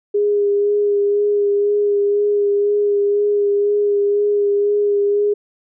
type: tone with vibrato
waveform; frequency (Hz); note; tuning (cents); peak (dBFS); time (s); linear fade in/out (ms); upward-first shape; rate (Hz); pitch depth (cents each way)
sine; 409; G#4; -26; -13; 0.14-5.34; 10; sine; 2; 18
effects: none